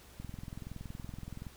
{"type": "click train", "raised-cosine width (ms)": 5, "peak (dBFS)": -30, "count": 28, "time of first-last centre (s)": [0.2, 1.468], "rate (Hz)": 21.3, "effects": ["added 69 Hz sine -60 dBFS peak until 1.56 s", "pink hiss -57 dBFS RMS until 1.56 s"]}